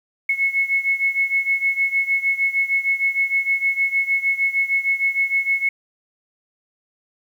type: beating tone pair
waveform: sine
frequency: 2189 / 2195.5 Hz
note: C#7 / C#7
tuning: -22 / -17 cents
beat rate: 6.5 Hz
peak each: -19 / -22 dBFS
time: 0.29-5.69 s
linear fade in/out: 5 ms
effects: 8-bit